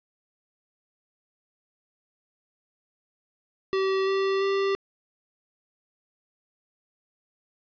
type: tone with pitch steps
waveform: square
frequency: 384.3 / 388.3 / 392.4 Hz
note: G4 / G4 / G4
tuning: -34 / -16 / +2 cents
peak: -23 dBFS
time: 3.73-4.75 s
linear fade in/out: 0 ms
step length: 340 ms
effects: resampled to 11025 Hz + 10-bit